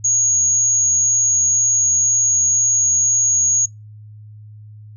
sine tone, 6645 Hz, G#8, in tune, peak -13 dBFS, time 0.04-3.66 s, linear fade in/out 10 ms, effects noise-tail reverb RT60 0.2 s tail -24 dB re dry + added 106 Hz sine -36 dBFS peak until 4.96 s

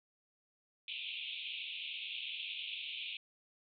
pink band-pass noise, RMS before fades -43 dBFS, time 0.88-3.17 s, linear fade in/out 2 ms, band 2400 to 3700 Hz, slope 96 dB/octave, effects none

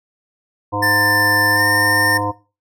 harmonic tone, 102.8 Hz, G#2, 17 cents flat, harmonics 1 / 3 / 5 / 7 / 9 / 10, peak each -26 / -26 / -26 / -28 / -24 / -25 dBFS, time 0.72-2.32 s, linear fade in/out 20 ms
square tone with pitch glide, 1779 to 1813.2 Hz, A6 to A#6, +19 to -48 cents, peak -15 dBFS, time 0.82-2.18 s, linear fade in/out 10 ms, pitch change +33 cents, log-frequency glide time 1.54-1.62 s
effects noise-tail reverb RT60 0.3 s tail -17 dB re dry

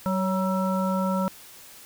harmonic tone with a mistuned harmonic, 190 Hz, F#3, 46 cents sharp, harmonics 1 / 3 / 5 / 7, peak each -24 / -29 / -31 / -32 dBFS, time 0.06-1.28 s, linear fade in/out 0 ms, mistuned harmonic 3, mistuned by -39 cents, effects white hiss -47 dBFS RMS until 1.85 s

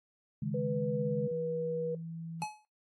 sine chord, C# suspended second, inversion none, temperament equal, 138.59 / 155.56 / 207.7 Hz, C#3 / D#3 / G#3, 0 / 0 / 0 cents, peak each -36 dBFS, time 0.42-1.28 s, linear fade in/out 5 ms
sine tone with pitch glide, 493.9 to 483.5 Hz, B4 to B4, 0 to -37 cents, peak -32 dBFS, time 0.54-1.95 s, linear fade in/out 5 ms, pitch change -37 cents, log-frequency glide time 0.73-1.5 s
sine tone, 164.81 Hz, E3, in tune, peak -39 dBFS, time 1.31-2.44 s, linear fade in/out 5 ms
square tone with exponential decay, 851 Hz, G#5, 42 cents sharp, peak -31 dBFS, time 2.42-2.65 s, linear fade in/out 0 ms, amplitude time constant 49 ms
effects noise-tail reverb RT60 0.2 s tail -19 dB re dry + AAC 32 kbps

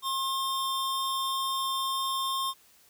square tone pair together, 1070 / 3599 Hz, C6 / A7, +38 / +38 cents, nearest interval octave + major sixth, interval 2100 cents, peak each -30 / -34 dBFS, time 0.02-2.54 s, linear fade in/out 50 ms, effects white hiss -60 dBFS RMS until 2.89 s

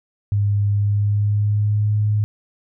sine tone with pitch glide, 102 to 105.41 Hz, G#2 to G#2, -31 to +26 cents, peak -15 dBFS, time 0.32-2.24 s, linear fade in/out 0 ms, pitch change +57 cents, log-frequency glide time 0.73-1.95 s, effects none

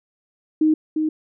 sine tone with echo, 311.1 Hz, D#4, in tune, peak -13 dBFS, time 0.61-0.74 s, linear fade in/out 5 ms, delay 350 ms, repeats 1, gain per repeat -5 dB, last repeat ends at 1.09 s, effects none

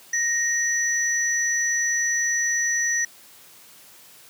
sine tone pair together, 1864.7 / 5920 Hz, A#6 / F#8, 0 / 0 cents, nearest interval octave + minor sixth, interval 2000 cents, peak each -23 dBFS, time 0.13-3.05 s, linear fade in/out 5 ms, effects white hiss -49 dBFS RMS until 4.29 s + high-pass 100 Hz 12 dB/octave

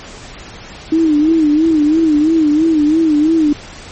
sine tone with vibrato, 311.1 Hz, D#4, in tune, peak -8 dBFS, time 0.92-3.53 s, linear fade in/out 5 ms, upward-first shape sine, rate 3 Hz, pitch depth 97 cents each way, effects pink hiss -33 dBFS RMS until 3.91 s + MP3 32 kbps

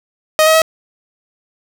sawtooth tone with pitch steps, 624 / 636 / 642 Hz, D#5 / D#5 / E5, +5 / +38 / -46 cents, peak -4 dBFS, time 0.39-0.618 s, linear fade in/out 0 ms, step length 76 ms, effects none

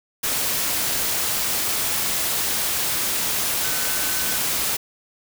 sine tone in noise, 1515 Hz, F#6, 40 cents sharp, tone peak -34 dBFS, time 3.64-4.37 s, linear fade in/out 10 ms, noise white, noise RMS -23 dBFS, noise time 0.23-4.77 s, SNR -14 dB, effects none

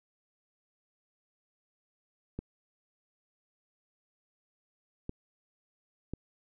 clicks, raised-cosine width 3 ms, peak -23 dBFS, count 3, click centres 2.39 / 5.094 / 6.136 s, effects none

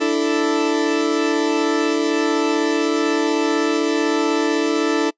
40% pulse chord, D suspended second, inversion none, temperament equal, 293.7 / 329.6 / 440 Hz, D4 / E4 / A4, 0 / 0 / 0 cents, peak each -20 dBFS, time 0-5.11 s, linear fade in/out 20 ms, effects noise-tail reverb RT60 0.1 s tail -25 dB re dry + resampled to 16000 Hz

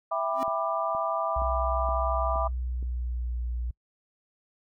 sine chord, E minor seventh, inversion none, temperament just, 659.3 / 791.1 / 988.9 / 1186.7 Hz, E5 / G5 / B5 / D6, 0 / +16 / +2 / +18 cents, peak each -29 / -34 / -33 / -30 dBFS, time 0.11-2.48 s, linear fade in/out 10 ms
square tone with exponential growth, 264.9 Hz, C4, 22 cents sharp, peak -30 dBFS, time 0.31-0.43 s, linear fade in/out 0 ms, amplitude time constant 25 ms
click train, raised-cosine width 3 ms, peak -33 dBFS, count 6, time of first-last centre 0.48-2.827 s, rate 2.13 Hz
sine tone with pitch glide, 63 to 59.95 Hz, B1 to A#1, +35 to +49 cents, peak -28 dBFS, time 1.36-3.71 s, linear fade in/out 5 ms, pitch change -86 cents, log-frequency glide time 2.23-3.38 s
effects noise-tail reverb RT60 0.1 s tail -26 dB re dry

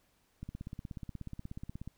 click train, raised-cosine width 5 ms, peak -29 dBFS, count 25, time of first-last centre 0.43-1.876 s, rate 16.6 Hz, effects pink hiss -72 dBFS RMS until 1.97 s

